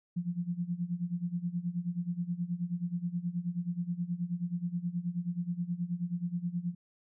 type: tone with tremolo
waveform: sine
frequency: 174.61 Hz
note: F3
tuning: in tune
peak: -28 dBFS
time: 0.16-6.75 s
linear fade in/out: 10 ms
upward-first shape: sine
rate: 9.4 Hz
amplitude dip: 85%
effects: none